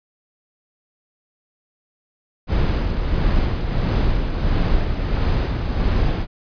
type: noise with tremolo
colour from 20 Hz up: brown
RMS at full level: -17 dBFS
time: 2.47-6.27 s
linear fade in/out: 50 ms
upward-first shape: sine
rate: 1.5 Hz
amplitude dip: 45%
effects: resampled to 11025 Hz